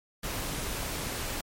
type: noise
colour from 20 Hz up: pink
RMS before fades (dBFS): -34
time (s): 0.23-1.41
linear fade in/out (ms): 5
effects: MP3 64 kbps